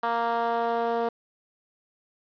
10% pulse tone with band-pass filter sweep, 232.9 Hz, A#3, 1 cent flat, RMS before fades -26 dBFS, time 0.03-1.09 s, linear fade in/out 5 ms, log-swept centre 960 to 500 Hz, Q 1.4, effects resampled to 11025 Hz + 8-bit

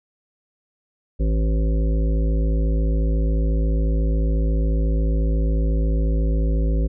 harmonic tone, 54.1 Hz, A1, 29 cents flat, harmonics 1 / 3 / 5 / 7 / 9 / 10, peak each -17 / -27 / -31 / -34 / -36 / -37 dBFS, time 1.19-6.88 s, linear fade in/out 20 ms, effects none

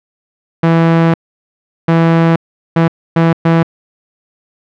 sawtooth tone bursts at uneven times, 165.3 Hz, E3, 5 cents sharp, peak -3 dBFS, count 5, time 0.63-1.14 / 1.88-2.36 / 2.76-2.88 / 3.16-3.33 / 3.45-3.63 s, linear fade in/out 5 ms, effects low-pass 2000 Hz 12 dB/octave

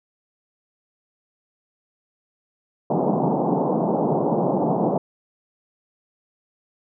pink band-pass noise, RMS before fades -21 dBFS, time 2.9-4.98 s, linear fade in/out 5 ms, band 150 to 910 Hz, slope 48 dB/octave, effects none

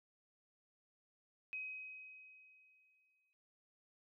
sine tone with exponential decay, 2529 Hz, D#7, 28 cents sharp, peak -40 dBFS, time 1.53-3.33 s, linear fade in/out 0 ms, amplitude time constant 390 ms, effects none

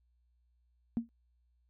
sine tone with exponential decay, 232 Hz, A#3, 8 cents flat, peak -24 dBFS, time 0.97-1.09 s, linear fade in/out 0 ms, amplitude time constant 24 ms, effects tanh soft clip ceiling -22 dBFS + added 60 Hz sine -69 dBFS peak until 1.69 s

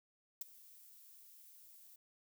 violet noise with ADSR envelope, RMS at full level -38 dBFS, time 0.41-1.96 s, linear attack 5 ms, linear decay 15 ms, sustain -22 dB, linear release 5 ms, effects none

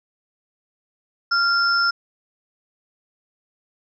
sine tone pair together, 1389 / 5267 Hz, F6 / E8, -10 / -2 cents, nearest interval octave + major seventh, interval 2308 cents, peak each -17 / -22 dBFS, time 1.31-1.91 s, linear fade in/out 10 ms, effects none

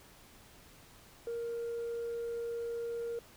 sine tone, 467.5 Hz, A#4, 5 cents sharp, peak -33 dBFS, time 1.27-3.19 s, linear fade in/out 2 ms, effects tanh soft clip ceiling -33 dBFS + pink hiss -58 dBFS RMS until 3.36 s

